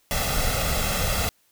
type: noise with comb filter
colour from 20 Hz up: pink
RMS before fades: -24 dBFS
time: 0.11-1.29 s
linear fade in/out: 0 ms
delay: 1.5 ms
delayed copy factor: +0.7
effects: white hiss -64 dBFS RMS until 1.51 s